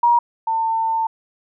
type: tone pair in turn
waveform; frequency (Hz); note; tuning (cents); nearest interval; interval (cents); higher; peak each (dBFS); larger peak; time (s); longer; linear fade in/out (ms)
sine; 950 / 898.6; A#5 / A5; +33 / +36; minor second; 97; first; -11 / -17; first; 0.03-0.19 / 0.47-1.07; second; 5
effects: none